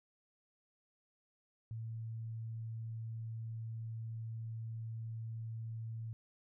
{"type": "tone", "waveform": "sine", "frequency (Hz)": 112.9, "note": "A2", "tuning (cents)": 45, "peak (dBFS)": -40, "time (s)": [1.71, 6.13], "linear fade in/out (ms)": 0, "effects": []}